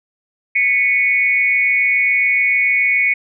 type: tone with amplitude modulation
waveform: sine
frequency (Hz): 2217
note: C#7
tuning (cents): 0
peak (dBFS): -8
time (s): 0.55-3.14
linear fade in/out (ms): 10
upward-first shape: sine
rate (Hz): 227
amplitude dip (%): 85
effects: none